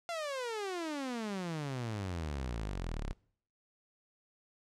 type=exponential sweep; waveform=sawtooth; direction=down; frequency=698.5 to 32 Hz; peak=-32 dBFS; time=0.09-3.13 s; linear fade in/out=0 ms; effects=noise-tail reverb RT60 0.6 s tail -24 dB re dry + low-pass 8000 Hz 12 dB/octave